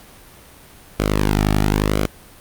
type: tone with flanger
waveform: sawtooth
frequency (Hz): 51.3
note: G#1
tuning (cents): -21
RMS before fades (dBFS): -18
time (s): 0.99-2.07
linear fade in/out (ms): 10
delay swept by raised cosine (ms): 1.1 to 1.98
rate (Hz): 0.96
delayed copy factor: -0.7
effects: pink hiss -44 dBFS RMS until 2.4 s + Opus 48 kbps